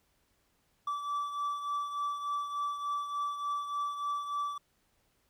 triangle beating tone pair, 1158 / 1161.4 Hz, D6 / D6, -25 / -20 cents, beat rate 3.4 Hz, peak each -31 / -39 dBFS, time 0.87-4.58 s, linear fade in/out 5 ms, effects pink hiss -73 dBFS RMS until 5.29 s

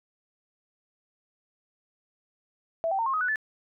sine tone with pitch steps, 660 / 775.9 / 912.1 / 1072.2 / 1260.4 / 1481.6 / 1741.8 Hz, E5 / G5 / A#5 / C6 / D#6 / F#6 / A6, +2 / -18 / -38 / +42 / +22 / +2 / -18 cents, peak -24 dBFS, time 2.84-3.358 s, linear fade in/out 0 ms, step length 74 ms, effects none

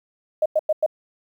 sine tone bursts, 620 Hz, D#5, 6 cents flat, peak -15 dBFS, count 4, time 0.42-0.863 s, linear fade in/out 5 ms, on 38 ms, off 97 ms, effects 9-bit

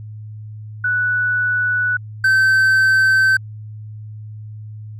sine / triangle tone pair in turn, 1480 / 1544.1 Hz, F#6 / G6, 0 / -27 cents, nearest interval minor second, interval 73 cents, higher second, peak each -15 / -9 dBFS, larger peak second, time 0.84-1.97 / 2.24-3.37 s, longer neither, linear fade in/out 5 ms, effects added 107 Hz sine -30 dBFS peak until 4.99 s

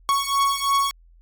45% pulse beating tone pair, 1108.7 / 1111.7 Hz, C#6 / C#6, 0 / +5 cents, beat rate 3 Hz, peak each -22 dBFS, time 0.09-0.91 s, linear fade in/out 0 ms, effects added 42 Hz sine -49 dBFS peak until 1.21 s + AAC 64 kbps

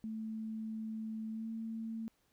sine tone with pitch glide, 220 to 224.4 Hz, A3 to A3, 0 to +34 cents, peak -38 dBFS, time 0.04-2.08 s, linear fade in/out 0 ms, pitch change +34 cents, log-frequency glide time 1.31-1.47 s, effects pink hiss -75 dBFS RMS until 2.32 s

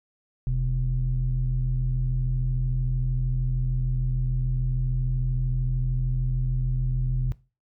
sine tone pair together, 40.19 / 127 Hz, E1 / B2, -43 / +49 cents, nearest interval octave + minor sixth, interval 1992 cents, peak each -24 dBFS, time 0.47-7.32 s, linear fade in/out 0 ms, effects noise-tail reverb RT60 0.3 s tail -19 dB re dry + tanh soft clip ceiling -16 dBFS

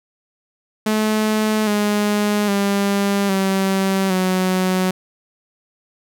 sawtooth tone with pitch steps, 215.6 / 207.7 / 200 / 192.63 / 185.53 Hz, A3 / G#3 / G3 / G3 / F#3, -35 / 0 / +35 / -30 / +5 cents, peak -12 dBFS, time 0.86-4.91 s, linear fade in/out 5 ms, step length 810 ms, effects none

